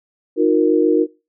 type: chord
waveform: sine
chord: Eb suspended second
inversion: none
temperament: equal with one note detuned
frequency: 311.1 / 358.4 / 466.2 Hz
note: Eb4 / F4 / Bb4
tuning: 0 / +45 / 0 cents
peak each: -16 dBFS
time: 0.36-1.07 s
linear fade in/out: 50 ms
effects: noise-tail reverb RT60 0.3 s tail -23 dB re dry